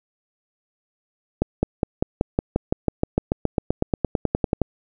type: accelerating click train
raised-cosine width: 2 ms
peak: -5 dBFS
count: 24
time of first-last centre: 1.42-4.617 s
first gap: 210 ms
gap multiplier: 0.96
effects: none